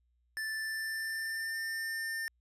square tone with pitch glide, 1760 to 1800.1 Hz, A6 to A6, 0 to +39 cents, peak -35 dBFS, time 0.37-2.28 s, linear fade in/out 0 ms, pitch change +39 cents, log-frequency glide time 0.52-1.6 s, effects added 60 Hz sine -70 dBFS peak until 2.4 s + resampled to 32000 Hz

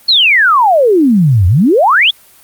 sine exponential two-way sweep, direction down then up, 4440 to 84.1 to 3615 Hz, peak -5 dBFS, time 0.08-2.11 s, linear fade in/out 10 ms, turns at 1.47 s, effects white hiss -43 dBFS RMS until 2.43 s + Opus 32 kbps

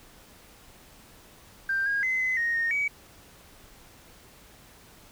sine tone with pitch steps, 1575 / 1630 / 2047 / 2034 / 1865 / 1846 / 2271 Hz, G6 / G#6 / C7 / C7 / A#6 / A#6 / C#7, +8 / -33 / -38 / -50 / 0 / -17 / +41 cents, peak -23 dBFS, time 1.69-2.88 s, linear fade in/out 5 ms, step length 170 ms, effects tanh soft clip ceiling -19 dBFS + pink hiss -53 dBFS RMS until 5.11 s

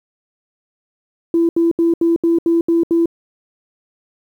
sine tone bursts, 335.2 Hz, E4, 29 cents sharp, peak -10 dBFS, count 8, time 1.34-3.058 s, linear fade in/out 2 ms, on 150 ms, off 74 ms, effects tanh soft clip ceiling -6 dBFS + 8-bit

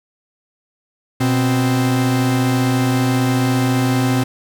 45% pulse tone pair together, 123.47 / 261.6 Hz, B2 / C4, 0 / 0 cents, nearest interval octave + minor second, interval 1300 cents, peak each -17 dBFS, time 1.2-4.24 s, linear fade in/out 10 ms, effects none

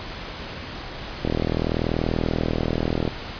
click train, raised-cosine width 2 ms, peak -9 dBFS, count 75, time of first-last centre 1.25-3.077 s, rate 40.5 Hz, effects pink hiss -34 dBFS RMS until 3.39 s + resampled to 11025 Hz

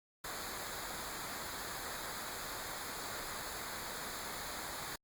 pink noise with comb filter, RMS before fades -43 dBFS, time 0.24-4.96 s, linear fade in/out 5 ms, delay 0.35 ms, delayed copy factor -0.7, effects Opus 48 kbps

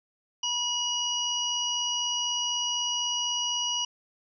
harmonic tone, 968 Hz, B5, 35 cents flat, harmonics 1 / 3 / 5 / 6, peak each -36 / -28 / -40 / -32 dBFS, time 0.43-3.85 s, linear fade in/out 5 ms, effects none

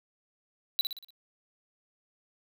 square tone with echo, 3951 Hz, B7, in tune, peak -24 dBFS, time 0.79-0.81 s, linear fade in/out 0 ms, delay 59 ms, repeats 5, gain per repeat -6 dB, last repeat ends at 1.105 s, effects none

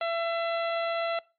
harmonic tone, 671 Hz, E5, 31 cents sharp, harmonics 1 / 2 / 3 / 4 / 5 / 6, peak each -28 / -34 / -38 / -40 / -42 / -44 dBFS, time 0.01-1.19 s, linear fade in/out 2 ms, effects noise-tail reverb RT60 0.3 s tail -22 dB re dry + MP3 32 kbps

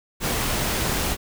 pink noise, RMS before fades -24 dBFS, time 0.2-1.17 s, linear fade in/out 50 ms, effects none

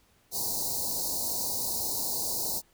white band-stop noise, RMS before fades -31 dBFS, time 0.31-2.62 s, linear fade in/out 50 ms, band 1000 to 4000 Hz, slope 96 dB/octave, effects pink hiss -65 dBFS RMS until 2.73 s

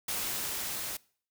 white noise with level ramp, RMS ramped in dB -33 to -37 dBFS, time 0.08-0.97 s, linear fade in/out 5 ms, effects noise-tail reverb RT60 0.5 s tail -23 dB re dry

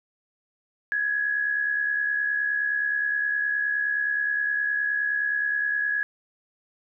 sine tone with amplitude modulation, 1677 Hz, G#6, 16 cents sharp, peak -20 dBFS, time 0.92-6.03 s, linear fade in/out 0 ms, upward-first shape sine, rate 69.6 Hz, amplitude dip 55%, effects none

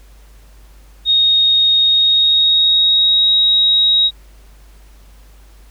sine tone with pitch glide, 3729 to 3799 Hz, A#7 to A#7, 0 to +32 cents, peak -9 dBFS, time 1.05-4.11 s, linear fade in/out 50 ms, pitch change +32 cents, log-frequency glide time 1.84-3.33 s, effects added 50 Hz sine -40 dBFS peak until 5.7 s + pink hiss -51 dBFS RMS until 5.7 s

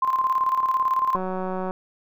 sine tone with tremolo, 1046.5 Hz, C6, in tune, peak -17 dBFS, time 0.02-1.16 s, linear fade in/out 5 ms, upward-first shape square, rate 18 Hz, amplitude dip 55%
click train, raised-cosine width 1 ms, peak -16 dBFS, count 105, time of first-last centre 1.15-1.709 s, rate 186 Hz
effects none

